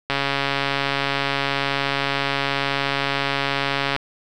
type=click train; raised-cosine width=0.3 ms; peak=-5 dBFS; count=538; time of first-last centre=0.1-3.963 s; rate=139 Hz; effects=none